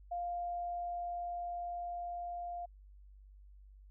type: tone with level ramp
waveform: sine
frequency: 700 Hz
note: F5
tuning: 4 cents sharp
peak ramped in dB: -35 to -39 dBFS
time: 0.11-2.66 s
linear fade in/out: 10 ms
effects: added 49 Hz sine -54 dBFS peak until 3.9 s